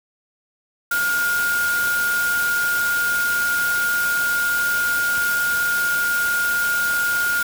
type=tone in noise; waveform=sine; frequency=1423 Hz; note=F6; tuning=32 cents sharp; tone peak=-18 dBFS; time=0.91-7.43 s; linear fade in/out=5 ms; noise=white; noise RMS=-28 dBFS; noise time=0.91-7.43 s; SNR=+7 dB; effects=none